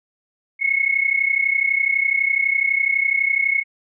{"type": "tone pair together", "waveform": "sine", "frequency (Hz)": [2172, 2204], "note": ["C#7", "C#7"], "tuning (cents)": [-36, -11], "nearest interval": "unison", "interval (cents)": 25, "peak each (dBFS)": -19, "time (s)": [0.59, 3.64], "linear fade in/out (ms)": 50, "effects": []}